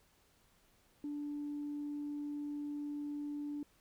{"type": "tone", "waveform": "sine", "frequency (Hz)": 292.2, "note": "D4", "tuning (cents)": -9, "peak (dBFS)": -37, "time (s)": [1.04, 3.63], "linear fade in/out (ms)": 2, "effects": ["tanh soft clip ceiling -34 dBFS", "pink hiss -70 dBFS RMS until 3.8 s"]}